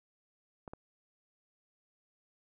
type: clicks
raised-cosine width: 1 ms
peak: -30 / -29 dBFS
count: 2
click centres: 0.678 / 0.735 s
effects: none